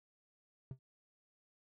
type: tone with exponential decay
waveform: triangle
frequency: 130.81 Hz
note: C3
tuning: in tune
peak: -36 dBFS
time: 0.71-0.79 s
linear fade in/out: 2 ms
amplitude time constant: 17 ms
effects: none